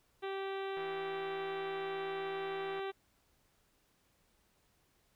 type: harmonic tone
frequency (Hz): 388.9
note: G4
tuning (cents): -14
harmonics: 1 / 2 / 3 / 4 / 5 / 6 / 7 / 8 / 9 / 10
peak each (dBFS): -38 / -44 / -48 / -50 / -52 / -54 / -55 / -56 / -57 / -58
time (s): 0.22-2.92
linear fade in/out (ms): 20
type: click train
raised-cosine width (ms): 0.5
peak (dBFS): -36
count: 335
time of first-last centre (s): 0.77-2.794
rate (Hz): 165
effects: pink hiss -73 dBFS RMS until 5.15 s